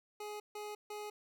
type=tone bursts; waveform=25% pulse; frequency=418.8 Hz; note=G#4; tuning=15 cents sharp; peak=-38 dBFS; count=3; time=0.2-1.1 s; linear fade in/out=5 ms; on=200 ms; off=150 ms; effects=none